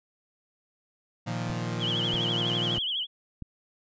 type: chord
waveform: sawtooth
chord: Bb suspended fourth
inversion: none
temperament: equal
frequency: 116.54 / 155.56 / 174.61 Hz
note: Bb2 / Eb3 / F3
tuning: 0 / 0 / 0 cents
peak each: -28 / -32 / -30 dBFS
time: 1.26-2.79 s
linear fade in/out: 20 ms
type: click train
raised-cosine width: 5 ms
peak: -25 dBFS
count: 4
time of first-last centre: 1.5-3.423 s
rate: 1.56 Hz
type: tone with vibrato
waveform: sine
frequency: 3136 Hz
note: G7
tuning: in tune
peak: -27 dBFS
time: 1.79-3.07 s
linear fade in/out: 50 ms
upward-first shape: triangle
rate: 12 Hz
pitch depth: 150 cents each way
effects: resampled to 16000 Hz